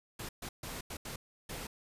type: noise bursts at uneven times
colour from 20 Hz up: pink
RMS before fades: -42 dBFS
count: 6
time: 0.19-0.29 / 0.42-0.49 / 0.63-0.81 / 0.9-0.97 / 1.05-1.16 / 1.49-1.67 s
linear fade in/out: 5 ms
effects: resampled to 32000 Hz